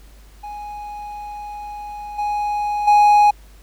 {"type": "tone with level steps", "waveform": "triangle", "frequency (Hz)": 830.6, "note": "G#5", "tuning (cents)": 0, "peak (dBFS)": [-27, -17, -7], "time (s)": [0.43, 3.31], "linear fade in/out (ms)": 10, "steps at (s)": [2.18, 2.87], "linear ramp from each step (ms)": 10, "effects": ["added 50 Hz sine -42 dBFS peak until 3.62 s", "pink hiss -52 dBFS RMS until 3.62 s"]}